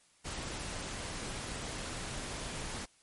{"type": "noise", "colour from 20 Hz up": "pink", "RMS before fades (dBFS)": -40, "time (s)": [0.24, 2.86], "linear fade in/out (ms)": 20, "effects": ["white hiss -66 dBFS RMS until 3.02 s", "MP3 48 kbps"]}